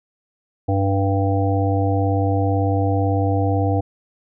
harmonic tone, 98 Hz, G2, in tune, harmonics 1 / 3 / 5 / 7 / 8, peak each -18 / -23 / -25 / -26 / -27 dBFS, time 0.68-3.81 s, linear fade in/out 10 ms, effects none

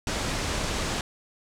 pink low-pass noise, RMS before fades -29 dBFS, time 0.07-1.01 s, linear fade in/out 2 ms, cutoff 8300 Hz, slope 24 dB/octave, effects none

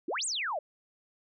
sine exponential two-way sweep, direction up then down, 279.5 to 8870 to 553 Hz, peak -30 dBFS, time 0.08-0.59 s, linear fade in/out 5 ms, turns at 0.25 s, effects none

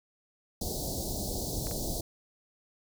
pink band-stop noise, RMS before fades -34 dBFS, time 0.61-2.01 s, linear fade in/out 5 ms, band 770 to 4100 Hz, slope 48 dB/octave
clicks, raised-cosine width 0.5 ms, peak -29 dBFS, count 2, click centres 1.67 / 1.712 s
effects none

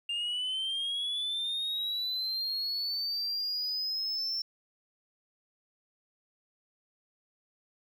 sine linear sweep, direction up, 2794 to 5400 Hz, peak -28 dBFS, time 0.09-4.42 s, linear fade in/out 5 ms, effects tanh soft clip ceiling -29 dBFS + 11-bit

